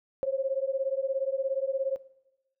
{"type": "beating tone pair", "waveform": "sine", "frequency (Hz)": [530, 547], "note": ["C5", "C#5"], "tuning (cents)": [22, -23], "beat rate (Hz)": 17, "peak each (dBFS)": -29, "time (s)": [0.23, 1.96], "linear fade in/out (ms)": 0, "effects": ["noise-tail reverb RT60 0.9 s tail -19 dB re dry"]}